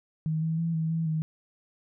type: tone with pitch steps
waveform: sine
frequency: 157.7 / 161.3 / 166.1 / 160.5 / 163.4 / 157.6 Hz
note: D#3 / E3 / E3 / E3 / E3 / D#3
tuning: +24 / -37 / +13 / -46 / -15 / +23 cents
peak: -25 dBFS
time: 0.26-1.22 s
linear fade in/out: 0 ms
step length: 160 ms
effects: none